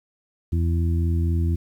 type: harmonic tone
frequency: 84 Hz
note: E2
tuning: 33 cents sharp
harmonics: 1 / 2 / 3 / 4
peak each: -19 / -29 / -33 / -33 dBFS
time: 0.52-1.56 s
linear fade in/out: 10 ms
effects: 9-bit